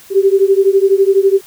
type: beating tone pair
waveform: sine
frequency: 385.5 / 397.5 Hz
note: G4 / G4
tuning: -29 / +24 cents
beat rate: 12 Hz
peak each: -10 / -11 dBFS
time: 0.1-1.41 s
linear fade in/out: 50 ms
effects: white hiss -41 dBFS RMS until 1.46 s